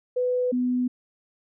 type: tone pair in turn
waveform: sine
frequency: 498.5 / 249.2 Hz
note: B4 / B3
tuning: +16 / +16 cents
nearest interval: octave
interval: 1200 cents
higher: first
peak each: -21 dBFS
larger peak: neither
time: 0.16-0.52 / 0.52-0.88 s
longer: neither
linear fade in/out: 10 ms
effects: none